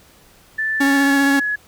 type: tone with pitch glide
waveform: sine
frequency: 1760 to 1690.3 Hz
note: A6 to G#6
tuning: 0 to +30 cents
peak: -18 dBFS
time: 0.58-1.56 s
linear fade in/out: 10 ms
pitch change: -70 cents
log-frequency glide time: 0.87-1.19 s
type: tone with vibrato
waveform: 45% pulse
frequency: 277.2 Hz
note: C#4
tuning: in tune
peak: -14 dBFS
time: 0.8-1.4 s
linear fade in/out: 10 ms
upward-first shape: sine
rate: 15 Hz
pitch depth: 18 cents each way
effects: pink hiss -50 dBFS RMS until 1.67 s